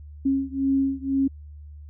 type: beating tone pair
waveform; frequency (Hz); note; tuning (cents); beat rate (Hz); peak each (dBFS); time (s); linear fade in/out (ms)
sine; 270.7 / 272.7; C#4 / C#4; -41 / -28; 2; -23 / -24; 0.25-1.28; 10
effects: added 74 Hz sine -39 dBFS peak until 1.89 s